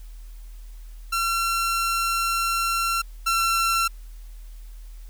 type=tone pair in turn; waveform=sawtooth; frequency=1360 / 1353.1 Hz; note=F6 / E6; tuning=-46 / +45 cents; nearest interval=unison; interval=9 cents; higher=first; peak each=-18 / -16 dBFS; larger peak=second; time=1.12-3.02 / 3.26-3.88 s; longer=first; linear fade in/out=10 ms; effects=added 40 Hz sine -37 dBFS peak until 5.09 s + white hiss -57 dBFS RMS until 5.09 s